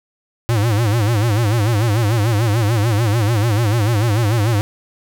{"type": "tone with vibrato", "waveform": "square", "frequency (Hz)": 110.1, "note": "A2", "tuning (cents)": 2, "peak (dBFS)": -14, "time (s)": [0.49, 4.61], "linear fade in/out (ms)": 0, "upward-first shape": "sine", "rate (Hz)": 6.8, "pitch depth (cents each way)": 160, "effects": []}